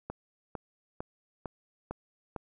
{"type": "click train", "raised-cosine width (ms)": 1, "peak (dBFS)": -22, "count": 6, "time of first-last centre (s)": [0.1, 2.362], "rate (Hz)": 2.21, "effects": []}